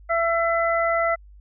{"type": "harmonic tone", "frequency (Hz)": 670, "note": "E5", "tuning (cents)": 28, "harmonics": [1, 2, 3], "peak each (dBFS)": [-21, -24, -26], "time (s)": [0.09, 1.16], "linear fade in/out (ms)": 20, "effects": ["added 50 Hz sine -44 dBFS peak until 1.4 s"]}